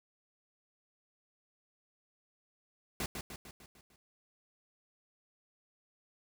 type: noise with echo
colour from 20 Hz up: pink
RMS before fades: -36 dBFS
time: 3-3.06 s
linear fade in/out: 2 ms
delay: 150 ms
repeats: 6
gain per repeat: -5 dB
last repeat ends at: 3.96 s
effects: none